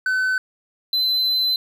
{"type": "tone pair in turn", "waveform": "triangle", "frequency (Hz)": [1516, 4047], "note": ["F#6", "B7"], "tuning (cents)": [42, 42], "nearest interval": "octave + perfect fourth", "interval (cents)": 1700, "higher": "second", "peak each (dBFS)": -16, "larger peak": "neither", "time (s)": [[0.06, 0.38], [0.93, 1.56]], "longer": "second", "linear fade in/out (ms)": 2, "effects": []}